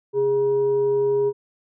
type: tone with frequency modulation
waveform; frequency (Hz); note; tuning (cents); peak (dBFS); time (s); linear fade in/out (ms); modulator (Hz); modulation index
sine; 410.9; G#4; -18; -17; 0.13-1.33; 50; 544; 0.24
effects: none